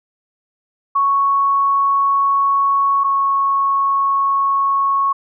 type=tone pair in turn; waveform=sine; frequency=1108.7 / 1102.5 Hz; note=C#6 / C#6; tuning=0 / -10 cents; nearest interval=unison; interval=10 cents; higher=first; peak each=-12 / -13 dBFS; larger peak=first; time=0.95-3.04 / 3.04-5.13 s; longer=neither; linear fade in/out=10 ms; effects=none